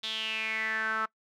sawtooth tone with band-pass filter sweep, 220 Hz, A3, in tune, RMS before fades -32 dBFS, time 0.03-1.06 s, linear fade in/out 10 ms, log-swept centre 3600 to 1300 Hz, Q 7, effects noise-tail reverb RT60 0.1 s tail -21 dB re dry

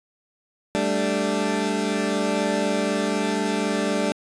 20% pulse chord, G suspended second, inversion none, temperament equal, 196 / 220 / 293.7 Hz, G3 / A3 / D4, 0 / 0 / 0 cents, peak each -21 dBFS, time 0.75-4.12 s, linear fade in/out 0 ms, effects resampled to 22050 Hz

